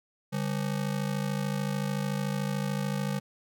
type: ring-modulated tone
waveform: square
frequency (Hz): 170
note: F3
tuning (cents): -46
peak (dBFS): -26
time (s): 0.32-3.2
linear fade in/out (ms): 20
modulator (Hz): 26.8
effects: none